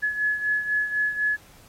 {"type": "beating tone pair", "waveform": "sine", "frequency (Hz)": [1701, 1705], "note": ["G#6", "G#6"], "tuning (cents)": [41, 45], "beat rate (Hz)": 4, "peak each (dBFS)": [-23, -29], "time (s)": [0.02, 1.37], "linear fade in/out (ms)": 20, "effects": ["pink hiss -53 dBFS RMS until 1.68 s", "AAC 48 kbps"]}